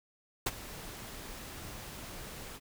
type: noise with ADSR envelope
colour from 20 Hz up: pink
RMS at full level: -29 dBFS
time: 0.46-2.6 s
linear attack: 8 ms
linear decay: 34 ms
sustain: -16 dB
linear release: 48 ms
effects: none